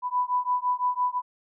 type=beating tone pair; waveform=sine; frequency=990 / 995.9 Hz; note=B5 / B5; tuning=+4 / +14 cents; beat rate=5.9 Hz; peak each=-26 dBFS; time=0.02-1.22 s; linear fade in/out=50 ms; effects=none